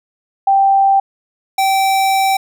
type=tone pair in turn; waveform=sine / square; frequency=784 / 775 Hz; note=G5 / G5; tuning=0 / -20 cents; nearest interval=unison; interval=20 cents; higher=first; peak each=-8 / -12 dBFS; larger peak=first; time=0.47-1 / 1.58-2.37 s; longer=second; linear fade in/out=5 ms; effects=none